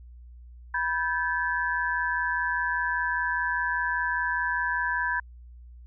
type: tone cluster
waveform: sine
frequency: 980 / 1556 / 1721 Hz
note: B5 / G6 / A6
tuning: -14 / -13 / -39 cents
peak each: -29 dBFS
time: 0.74-5.2 s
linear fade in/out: 5 ms
effects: added 60 Hz sine -44 dBFS peak until 5.86 s